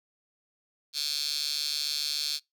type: tone with high-pass filter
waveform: 15% pulse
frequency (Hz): 146.83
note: D3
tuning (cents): 0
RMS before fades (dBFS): -31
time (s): 0.93-2.4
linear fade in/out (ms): 50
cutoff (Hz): 4200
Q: 5.7
effects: noise-tail reverb RT60 0.2 s tail -26 dB re dry